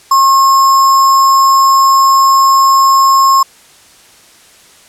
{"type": "tone with sample-and-hold", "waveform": "sine", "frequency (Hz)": 1080, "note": "C#6", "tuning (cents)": -45, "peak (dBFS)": -4, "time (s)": [0.11, 3.43], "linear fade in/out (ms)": 5, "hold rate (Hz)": 6300, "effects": ["white hiss -42 dBFS RMS until 4.88 s", "low-pass 10000 Hz 12 dB/octave"]}